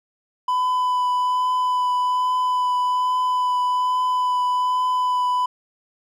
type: tone with vibrato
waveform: triangle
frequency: 1000 Hz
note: B5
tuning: 21 cents sharp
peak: -16 dBFS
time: 0.48-5.46 s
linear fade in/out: 5 ms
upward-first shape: triangle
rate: 1.2 Hz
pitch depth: 12 cents each way
effects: none